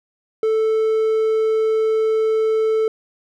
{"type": "tone", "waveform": "triangle", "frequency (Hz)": 440, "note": "A4", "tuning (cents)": 0, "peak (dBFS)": -13, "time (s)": [0.43, 2.88], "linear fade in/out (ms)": 2, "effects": []}